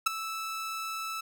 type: tone with ADSR envelope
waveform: sawtooth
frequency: 1314 Hz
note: E6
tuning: 6 cents flat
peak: -15 dBFS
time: 0.06-1.21 s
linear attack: 10 ms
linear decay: 9 ms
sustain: -15 dB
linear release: 8 ms
effects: none